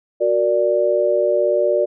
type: chord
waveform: sine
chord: Gb augmented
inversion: none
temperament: equal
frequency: 370 / 466.2 / 587.3 Hz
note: Gb4 / Bb4 / D5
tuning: 0 / 0 / 0 cents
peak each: -20 / -21 / -16 dBFS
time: 0.2-1.86 s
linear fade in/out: 20 ms
effects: none